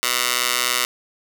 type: tone with high-pass filter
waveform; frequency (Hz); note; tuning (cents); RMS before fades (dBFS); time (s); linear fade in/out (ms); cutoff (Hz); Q
15% pulse; 123.47; B2; 0; -21; 0.03-0.85; 0; 1700; 0.55
effects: none